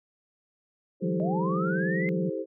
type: chord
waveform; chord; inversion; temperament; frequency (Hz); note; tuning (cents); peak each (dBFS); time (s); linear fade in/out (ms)
sine; A minor seventh; second; equal with one note detuned; 323.2 / 392 / 440 / 523.3; E4 / G4 / A4 / C5; -34 / 0 / 0 / 0; -35 / -34 / -36 / -34; 1-2.46; 50
type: tone with vibrato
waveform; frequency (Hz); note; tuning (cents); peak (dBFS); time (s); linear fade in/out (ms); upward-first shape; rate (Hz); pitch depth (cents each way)
sine; 177.6; F3; +29; -26; 1.02-2.3; 10; sine; 18; 150
type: linear sweep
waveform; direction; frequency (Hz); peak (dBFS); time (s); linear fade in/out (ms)
sine; up; 590 to 2093; -31; 1.2-2.09; 0
effects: none